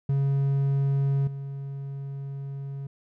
triangle tone with level steps, 138.3 Hz, C#3, 4 cents flat, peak -19 / -30 dBFS, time 0.09-2.87 s, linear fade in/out 5 ms, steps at 1.27 s, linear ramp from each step 5 ms, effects none

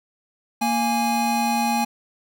square tone pair together, 232.7 / 829.2 Hz, A#3 / G#5, -3 / -3 cents, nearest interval octave + minor seventh, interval 2200 cents, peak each -24 / -22 dBFS, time 0.61-1.85 s, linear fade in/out 10 ms, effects none

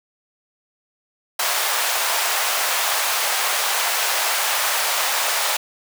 pink high-pass noise, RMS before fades -21 dBFS, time 1.39-5.57 s, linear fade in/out 5 ms, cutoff 670 Hz, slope 24 dB/octave, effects none

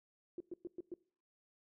sine tone bursts, 350 Hz, F4, 4 cents sharp, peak -40 dBFS, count 5, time 0.38-0.94 s, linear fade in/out 2 ms, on 24 ms, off 110 ms, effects noise-tail reverb RT60 0.5 s tail -23 dB re dry

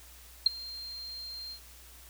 sine tone with ADSR envelope, 4186 Hz, C8, in tune, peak -15 dBFS, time 0.46-1.6 s, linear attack 5 ms, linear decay 13 ms, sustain -24 dB, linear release 84 ms, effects added 60 Hz sine -54 dBFS peak until 2.09 s + white hiss -54 dBFS RMS until 2.09 s

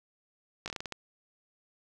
slowing click train, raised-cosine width 0.2 ms, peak -19 dBFS, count 8, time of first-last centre 0.66-0.923 s, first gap 18 ms, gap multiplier 1.24, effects none

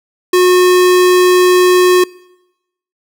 square tone, 362.8 Hz, F#4, 34 cents flat, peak -7 dBFS, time 0.33-2.04 s, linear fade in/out 5 ms, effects noise-tail reverb RT60 0.9 s tail -24 dB re dry

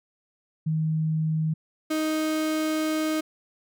sine / 35% pulse tone pair in turn, 157.7 / 312.2 Hz, D#3 / D#4, +24 / +6 cents, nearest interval octave, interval 1182 cents, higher second, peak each -22 dBFS, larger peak neither, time 0.66-1.54 / 1.9-3.21 s, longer second, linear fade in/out 10 ms, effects none

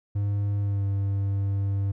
triangle tone with pitch glide, 101.4 to 98.97 Hz, G#2 to G2, -41 to +17 cents, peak -21 dBFS, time 0.15-1.92 s, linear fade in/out 10 ms, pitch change -42 cents, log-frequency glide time 0.6-0.85 s, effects none

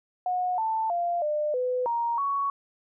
sine tone with pitch steps, 727 / 886 / 694 / 600 / 502 / 937 / 1117 Hz, F#5 / A5 / F5 / D5 / B4 / A#5 / C#6, -31 / +12 / -11 / +37 / +28 / +9 / +13 cents, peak -24 dBFS, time 0.26-2.5 s, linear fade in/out 2 ms, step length 320 ms, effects none

